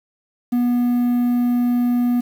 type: tone with quantisation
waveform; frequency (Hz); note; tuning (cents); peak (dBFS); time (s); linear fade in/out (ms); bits
triangle; 243.2; B3; -26; -13; 0.52-2.21; 10; 7
effects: none